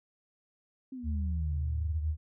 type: exponential sweep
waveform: sine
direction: down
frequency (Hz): 268.4 to 77.78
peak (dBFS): -38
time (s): 0.92-2.11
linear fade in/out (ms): 5
type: tone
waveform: sine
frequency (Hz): 77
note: D#2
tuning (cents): -17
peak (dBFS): -29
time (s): 1.03-2.17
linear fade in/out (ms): 50
effects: none